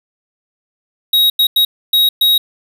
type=tone bursts at uneven times; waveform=square; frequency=3800 Hz; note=A#7; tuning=33 cents sharp; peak=-9 dBFS; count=5; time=1.13-1.3 / 1.39-1.47 / 1.56-1.65 / 1.93-2.09 / 2.21-2.38 s; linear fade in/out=5 ms; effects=none